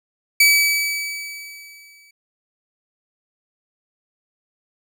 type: tone with exponential decay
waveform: sawtooth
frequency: 2291 Hz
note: D7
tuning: 44 cents flat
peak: -6 dBFS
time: 0.4-2.11 s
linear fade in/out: 5 ms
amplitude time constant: 370 ms
effects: none